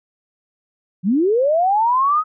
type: linear sweep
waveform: sine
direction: up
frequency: 164.81 to 1279 Hz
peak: -13 dBFS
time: 1.03-2.24 s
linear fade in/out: 50 ms
effects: none